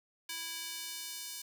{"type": "tone with high-pass filter sweep", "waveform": "square", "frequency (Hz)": 329.6, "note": "E4", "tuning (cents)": 0, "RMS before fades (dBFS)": -42, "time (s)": [0.29, 1.42], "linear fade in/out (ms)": 5, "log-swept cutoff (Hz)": [2500, 4900], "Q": 0.78, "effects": []}